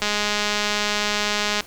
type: click train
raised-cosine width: 0.2 ms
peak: -5 dBFS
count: 331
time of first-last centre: 0.02-1.607 s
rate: 208 Hz
effects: pink hiss -44 dBFS RMS until 1.66 s